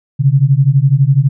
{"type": "beating tone pair", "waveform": "sine", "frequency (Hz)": [131.4, 143.4], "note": ["C3", "D3"], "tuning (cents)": [8, -41], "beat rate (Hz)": 12, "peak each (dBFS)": -10, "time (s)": [0.19, 1.29], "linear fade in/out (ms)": 20, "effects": []}